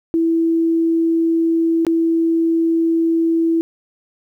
sine tone with dropouts, 329.6 Hz, E4, in tune, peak -13 dBFS, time 0.14-3.61 s, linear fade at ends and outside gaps 0 ms, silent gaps 1.85-1.867 s, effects 9-bit

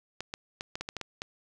clicks, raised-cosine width 0.2 ms, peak -18 dBFS, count 9, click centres 0.206 / 0.339 / 0.609 / 0.755 / 0.81 / 0.889 / 0.967 / 1.013 / 1.219 s, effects none

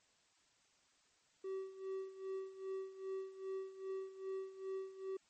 triangle tone with tremolo, 383.1 Hz, G4, 40 cents flat, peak -37 dBFS, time 1.44-5.17 s, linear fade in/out 5 ms, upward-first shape sine, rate 2.5 Hz, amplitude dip 80%, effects white hiss -73 dBFS RMS until 5.29 s + MP3 32 kbps

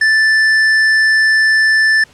triangle tone with tanh clipping, 1760 Hz, A6, in tune, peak -10 dBFS, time 0.01-2.04 s, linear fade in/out 5 ms, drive 14 dB, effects pink hiss -46 dBFS RMS until 2.13 s + low-pass 8000 Hz 12 dB/octave

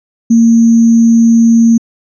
sine tone with sample-and-hold, 229.9 Hz, A#3, 24 cents flat, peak -3 dBFS, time 0.3-1.78 s, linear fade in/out 10 ms, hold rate 6300 Hz, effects resampled to 24000 Hz

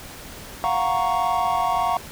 triangle chord, Gb major seventh, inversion third, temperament equal, 698.5 / 740 / 932.3 / 1108.7 Hz, F5 / Gb5 / Bb5 / Db6, 0 / 0 / 0 / 0 cents, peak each -23 dBFS, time 0.64-1.97 s, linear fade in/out 0 ms, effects pink hiss -39 dBFS RMS until 2.11 s

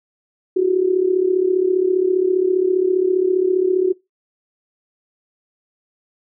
sine tone with amplitude modulation, 370 Hz, F#4, in tune, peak -10 dBFS, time 0.56-3.93 s, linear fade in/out 10 ms, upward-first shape sine, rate 35 Hz, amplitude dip 70%, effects noise-tail reverb RT60 0.2 s tail -22 dB re dry

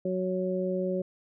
harmonic tone, 185 Hz, F#3, in tune, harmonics 1 / 2 / 3, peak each -31 / -31 / -31 dBFS, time 0.05-1.02 s, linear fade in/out 5 ms, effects none

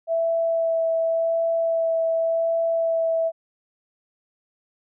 sine tone with vibrato, 659.3 Hz, E5, in tune, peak -19 dBFS, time 0.07-3.32 s, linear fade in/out 50 ms, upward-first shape sine, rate 0.89 Hz, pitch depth 10 cents each way, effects none

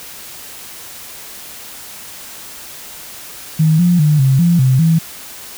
sine tone with pitch steps, 157.7 / 175.8 / 150.6 / 133.7 / 171.7 / 130.2 / 163.2 Hz, D#3 / F3 / D3 / C3 / F3 / C3 / E3, +24 / +12 / +44 / +38 / -29 / -8 / -17 cents, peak -8 dBFS, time 3.59-4.99 s, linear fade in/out 10 ms, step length 200 ms, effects white hiss -33 dBFS RMS until 5.57 s

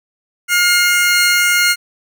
sawtooth tone pair together, 1420 / 2131 Hz, F6 / C7, +28 / +31 cents, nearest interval perfect fifth, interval 703 cents, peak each -10 dBFS, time 0.48-1.76 s, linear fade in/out 50 ms, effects none

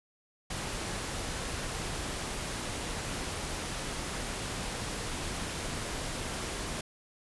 pink noise, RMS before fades -36 dBFS, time 0.5-6.81 s, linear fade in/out 5 ms, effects resampled to 24000 Hz

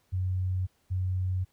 sine tone pair in turn, 92.5 / 92.5 Hz, F#2 / F#2, 0 / 0 cents, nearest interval unison, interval 0 cents, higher neither, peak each -26 dBFS, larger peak neither, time 0.12-0.67 / 0.9-1.45 s, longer neither, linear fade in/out 20 ms, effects pink hiss -70 dBFS RMS until 1.52 s

